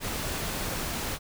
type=noise; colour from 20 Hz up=pink; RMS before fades=-32 dBFS; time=0-1.19 s; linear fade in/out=50 ms; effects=none